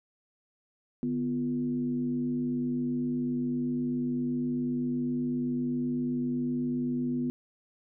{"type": "tone with frequency modulation", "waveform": "sine", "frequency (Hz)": 247.7, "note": "B3", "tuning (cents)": 5, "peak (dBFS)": -27, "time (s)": [1.03, 7.3], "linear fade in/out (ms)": 0, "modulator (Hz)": 98.6, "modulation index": 0.57, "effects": []}